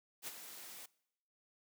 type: noise with ADSR envelope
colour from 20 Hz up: white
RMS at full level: -42 dBFS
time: 0.22-0.86 s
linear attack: 54 ms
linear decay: 28 ms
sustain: -9 dB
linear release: 6 ms
effects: noise-tail reverb RT60 0.8 s tail -23 dB re dry + high-pass 200 Hz 12 dB/octave